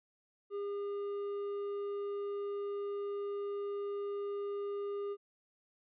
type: tone with hard clipping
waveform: sine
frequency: 404.6 Hz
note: G#4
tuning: 45 cents flat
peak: -37 dBFS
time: 0.5-5.17 s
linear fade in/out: 50 ms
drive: 5 dB
effects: resampled to 8000 Hz